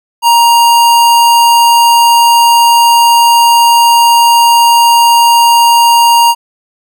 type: tone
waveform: square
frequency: 938 Hz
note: A#5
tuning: 11 cents sharp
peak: -4 dBFS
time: 0.22-6.35 s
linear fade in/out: 50 ms
effects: none